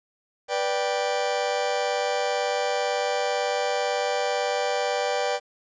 40% pulse chord, G major, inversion first, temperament just, 490 / 588 / 784 Hz, B4 / D5 / G5, -14 / +2 / 0 cents, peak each -27 dBFS, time 0.48-5.4 s, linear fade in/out 50 ms, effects resampled to 16000 Hz + 9-bit

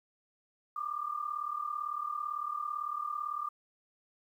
sine tone pair together, 1173 / 1210.9 Hz, D6 / D#6, -2 / -47 cents, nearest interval minor second, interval 55 cents, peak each -37 / -36 dBFS, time 0.76-3.49 s, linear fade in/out 5 ms, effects 11-bit

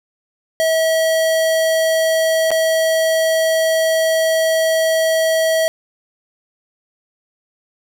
square tone with dropouts, 645 Hz, E5, 38 cents flat, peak -14 dBFS, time 0.6-5.68 s, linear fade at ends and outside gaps 0 ms, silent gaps 2.506-2.515 s, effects none

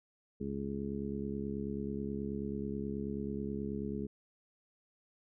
harmonic tone, 69.3 Hz, C#2, in tune, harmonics 1 / 2 / 3 / 4 / 5 / 6, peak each -46 / -45 / -38 / -44 / -45 / -42 dBFS, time 0.4-4.07 s, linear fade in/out 10 ms, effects none

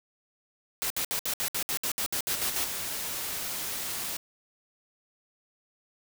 white noise bursts, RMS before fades -30 dBFS, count 13, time 0.82-2.642 s, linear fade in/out 0 ms, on 82 ms, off 63 ms
white noise, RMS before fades -34 dBFS, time 2.3-4.17 s, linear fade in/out 5 ms
effects none

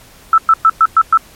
sine tone bursts, 1318.5 Hz, E6, in tune, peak -4 dBFS, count 6, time 0.33-1.174 s, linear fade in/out 2 ms, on 49 ms, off 110 ms, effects pink hiss -42 dBFS RMS until 1.35 s + MP3 64 kbps

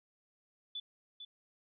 sine tone with echo, 3478 Hz, A7, 21 cents flat, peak -38 dBFS, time 0.75-0.8 s, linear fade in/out 5 ms, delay 450 ms, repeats 1, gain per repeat -7 dB, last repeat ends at 1.25 s, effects none

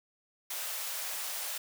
white high-pass noise, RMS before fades -37 dBFS, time 0.5-1.58 s, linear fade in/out 5 ms, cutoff 490 Hz, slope 48 dB/octave, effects none

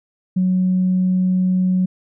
sine tone, 184.4 Hz, F#3, 6 cents flat, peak -13 dBFS, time 0.36-1.86 s, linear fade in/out 10 ms, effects tanh soft clip ceiling -9 dBFS

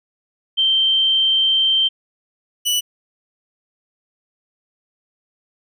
sine / sawtooth tone pair in turn, 3131 / 2961 Hz, G7 / F#7, -3 / +1 cents, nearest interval minor second, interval 96 cents, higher first, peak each -13 dBFS, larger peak neither, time 0.57-1.89 / 2.65-2.81 s, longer first, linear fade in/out 20 ms, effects none

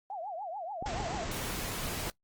sine tone with vibrato, 740 Hz, F#5, in tune, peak -36 dBFS, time 0.1-1.25 s, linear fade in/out 2 ms, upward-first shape triangle, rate 6.9 Hz, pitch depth 280 cents each way
clicks, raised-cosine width 2 ms, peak -26 dBFS, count 4, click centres 0.825 / 1.002 / 1.147 / 1.591 s
pink noise, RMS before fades -36 dBFS, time 0.86-2.1 s, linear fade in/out 0 ms
effects noise-tail reverb RT60 0.1 s tail -21 dB re dry + Opus 24 kbps

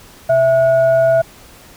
sine tone with frequency modulation, 659.3 Hz, E5, in tune, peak -9 dBFS, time 0.29-1.22 s, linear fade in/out 10 ms, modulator 788 Hz, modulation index 0.32, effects pink hiss -42 dBFS RMS until 1.76 s

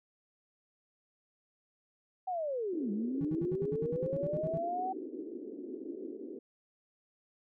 sine linear two-way sweep, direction down then up, 765 to 196.9 to 765 Hz, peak -32 dBFS, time 2.27-4.93 s, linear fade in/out 10 ms, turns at 2.91 s
white band-pass noise, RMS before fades -43 dBFS, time 2.73-6.39 s, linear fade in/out 5 ms, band 260 to 410 Hz, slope 48 dB/octave
triangle tone bursts, 161.2 Hz, E3, 38 cents flat, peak -32 dBFS, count 14, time 3.21-4.573 s, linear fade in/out 0 ms, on 37 ms, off 65 ms
effects none

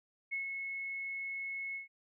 sine tone with ADSR envelope, 2187 Hz, C#7, 24 cents flat, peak -33 dBFS, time 0.31-1.88 s, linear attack 22 ms, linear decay 120 ms, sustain -4 dB, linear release 130 ms, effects none

